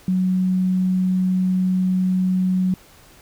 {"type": "tone", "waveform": "sine", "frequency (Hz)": 185, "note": "F#3", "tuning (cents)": 0, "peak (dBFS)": -16, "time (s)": [0.08, 2.74], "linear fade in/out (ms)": 2, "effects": ["pink hiss -49 dBFS RMS until 3.21 s"]}